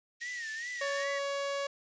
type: high-pass noise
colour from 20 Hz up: white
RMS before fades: -43 dBFS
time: 0.2-1.05 s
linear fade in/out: 20 ms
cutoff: 1800 Hz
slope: 48 dB/octave
type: tone with vibrato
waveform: triangle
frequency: 1864.7 Hz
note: A#6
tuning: in tune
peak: -35 dBFS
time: 0.21-1.19 s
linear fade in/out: 10 ms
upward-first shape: sine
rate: 2.5 Hz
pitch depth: 110 cents each way
type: tone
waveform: sawtooth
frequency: 560 Hz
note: C#5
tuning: 18 cents sharp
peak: -28 dBFS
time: 0.81-1.67 s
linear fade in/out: 5 ms
effects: resampled to 16000 Hz